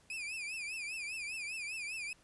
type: tone with vibrato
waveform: 40% pulse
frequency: 2487 Hz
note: D#7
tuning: 1 cent flat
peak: -38 dBFS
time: 0.1-2.13 s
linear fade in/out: 2 ms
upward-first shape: triangle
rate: 5 Hz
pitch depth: 150 cents each way
effects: pink hiss -66 dBFS RMS until 2.23 s + resampled to 24000 Hz